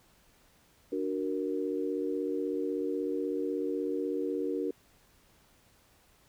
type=chord; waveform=sine; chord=D augmented; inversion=none; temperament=equal; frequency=293.7 / 370 / 466.2 Hz; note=D4 / F#4 / A#4; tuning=0 / 0 / 0 cents; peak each=-34 dBFS; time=0.92-4.71 s; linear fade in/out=5 ms; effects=pink hiss -64 dBFS RMS until 6.28 s